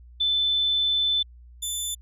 sine / 15% pulse tone pair in turn, 3520 / 3520 Hz, A7 / A7, 0 / 0 cents, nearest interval unison, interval 0 cents, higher neither, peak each -20 dBFS, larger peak neither, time 0.2-1.23 / 1.62-1.95 s, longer first, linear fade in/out 10 ms, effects added 60 Hz sine -45 dBFS peak until 2.01 s + resampled to 32000 Hz

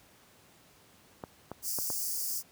clicks, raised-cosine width 1 ms, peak -24 dBFS, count 4, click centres 1.238 / 1.516 / 1.787 / 1.902 s
white high-pass noise, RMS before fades -34 dBFS, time 1.62-2.43 s, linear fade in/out 50 ms, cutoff 4700 Hz, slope 96 dB/octave
effects pink hiss -60 dBFS RMS until 2.51 s + high-pass 80 Hz 12 dB/octave

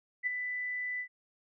sine tone with ADSR envelope, 1990 Hz, B6, 13 cents sharp, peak -26 dBFS, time 0.23-1.08 s, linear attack 38 ms, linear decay 12 ms, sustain -7 dB, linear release 81 ms, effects none

